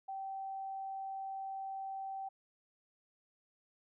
sine tone, 775 Hz, G5, 20 cents flat, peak -39 dBFS, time 0.08-2.29 s, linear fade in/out 10 ms, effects none

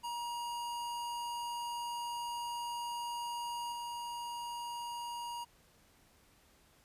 square tone with level steps, 950 Hz, A#5, 33 cents sharp, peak -38 / -40 dBFS, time 0.03-5.45 s, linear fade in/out 20 ms, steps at 3.72 s, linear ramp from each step 5 ms, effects pink hiss -66 dBFS RMS until 6.84 s + resampled to 32000 Hz

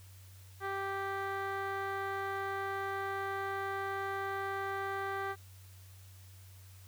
15% pulse tone with low-pass filter, 391.4 Hz, G4, 3 cents flat, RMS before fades -37 dBFS, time 0.6-5.36 s, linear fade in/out 50 ms, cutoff 2000 Hz, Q 1.5, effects added 94 Hz sine -52 dBFS peak until 6.87 s + white hiss -61 dBFS RMS until 6.87 s

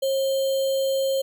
sine tone with sample-and-hold, 539 Hz, C#5, 49 cents flat, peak -20 dBFS, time 0.02-1.22 s, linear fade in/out 10 ms, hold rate 3675 Hz, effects none

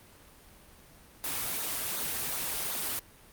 white noise with flanger, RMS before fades -33 dBFS, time 1.24-2.99 s, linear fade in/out 0 ms, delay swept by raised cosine 0.36 to 5.96 ms, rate 2.7 Hz, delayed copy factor -0.55, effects pink hiss -55 dBFS RMS until 3.32 s + Opus 32 kbps

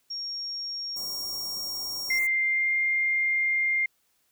sine tone, 5560 Hz, F8, 9 cents flat, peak -31 dBFS, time 0.1-2.19 s, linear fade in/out 10 ms
white band-stop noise, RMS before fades -40 dBFS, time 0.96-2.27 s, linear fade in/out 5 ms, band 1200 to 6300 Hz, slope 96 dB/octave
sine tone with pitch glide, 2093 to 2110 Hz, C7 to C7, 0 to +14 cents, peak -22 dBFS, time 2.1-3.86 s, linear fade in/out 5 ms, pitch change +14 cents, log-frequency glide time 2.28-2.75 s
effects white hiss -70 dBFS RMS until 4.31 s

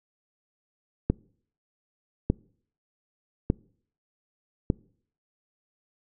click train, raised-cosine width 3 ms, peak -8 dBFS, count 4, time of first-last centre 1.1-4.701 s, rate 0.833 Hz, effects noise-tail reverb RT60 0.6 s tail -26 dB re dry

